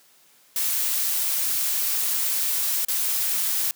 blue noise with dropouts, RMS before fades -24 dBFS, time 0.56-3.71 s, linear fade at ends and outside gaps 1 ms, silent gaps 2.849-2.884 s, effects white hiss -57 dBFS RMS until 3.75 s + high-pass 150 Hz 12 dB/octave

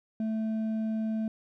sine tone with hard clipping, 220 Hz, A3, in tune, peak -29 dBFS, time 0.2-1.28 s, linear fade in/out 2 ms, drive 4 dB, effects none

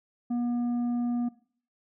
sine tone with tanh clipping, 240.7 Hz, B3, 44 cents flat, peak -27 dBFS, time 0.3-1.29 s, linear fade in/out 10 ms, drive 6 dB, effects noise-tail reverb RT60 0.5 s tail -19 dB re dry

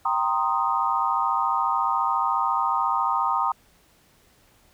sine chord, C minor seventh, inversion second, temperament equal, 784 / 932.3 / 1046.5 / 1244.5 Hz, G5 / Bb5 / C6 / Eb6, 0 / 0 / 0 / 0 cents, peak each -28 / -25 / -27 / -25 dBFS, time 0.05-3.52 s, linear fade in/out 5 ms, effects pink hiss -59 dBFS RMS until 4.73 s

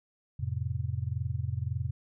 sine chord, F major, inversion none, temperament just, 87.31 / 109.13 / 130.96 Hz, F2 / A2 / C3, 0 / -14 / +2 cents, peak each -34 dBFS, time 0.39-1.91 s, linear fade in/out 10 ms, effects none

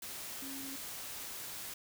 sine tone in noise, 272.1 Hz, C#4, 32 cents flat, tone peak -45 dBFS, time 0.42-0.76 s, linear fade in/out 5 ms, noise white, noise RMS -44 dBFS, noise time 0.02-1.74 s, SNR -4 dB, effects none

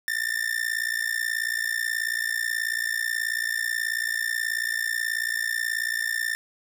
45% pulse tone with amplitude modulation, 1793 Hz, A6, 32 cents sharp, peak -21 dBFS, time 0.08-6.35 s, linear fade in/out 0 ms, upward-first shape sine, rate 58.4 Hz, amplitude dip 90%, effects none

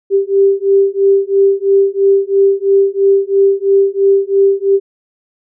sine beating tone pair, 392 / 395 Hz, G4 / G4, 0 / +13 cents, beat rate 3 Hz, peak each -11 dBFS, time 0.1-4.8 s, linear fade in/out 50 ms, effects none

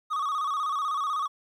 triangle tone with vibrato, 1182 Hz, D6, 11 cents sharp, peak -24 dBFS, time 0.1-1.28 s, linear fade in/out 20 ms, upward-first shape square, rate 16 Hz, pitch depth 88 cents each way, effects 11-bit

